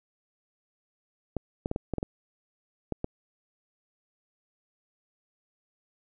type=clicks; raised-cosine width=2 ms; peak=-16 dBFS; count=9; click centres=1.367 / 1.659 / 1.714 / 1.761 / 1.937 / 1.983 / 2.029 / 2.923 / 3.044 s; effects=none